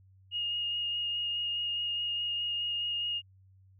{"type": "tone with vibrato", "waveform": "sine", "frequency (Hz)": 2855, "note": "F7", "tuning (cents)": 37, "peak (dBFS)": -30, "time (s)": [0.31, 3.22], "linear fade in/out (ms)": 50, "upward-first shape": "sine", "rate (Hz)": 4.8, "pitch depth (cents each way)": 11, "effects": ["added 95 Hz sine -57 dBFS peak until 3.79 s"]}